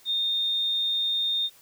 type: tone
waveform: sine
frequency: 3655 Hz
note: A#7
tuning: 35 cents flat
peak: -23 dBFS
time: 0.05-1.5 s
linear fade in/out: 50 ms
effects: white hiss -55 dBFS RMS until 1.61 s